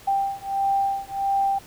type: beating tone pair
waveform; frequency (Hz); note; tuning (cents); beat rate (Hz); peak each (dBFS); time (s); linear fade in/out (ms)
sine; 787 / 788.5; G5 / G5; +7 / +10; 1.5; -24; 0.07-1.59; 10
effects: pink hiss -47 dBFS RMS until 1.66 s